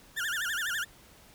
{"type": "tone with vibrato", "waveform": "35% pulse", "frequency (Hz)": 1587, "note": "G6", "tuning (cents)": 21, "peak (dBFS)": -28, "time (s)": [0.16, 0.85], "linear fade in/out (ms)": 20, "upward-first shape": "sine", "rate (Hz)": 12, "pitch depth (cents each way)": 230, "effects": ["pink hiss -56 dBFS RMS until 1.34 s"]}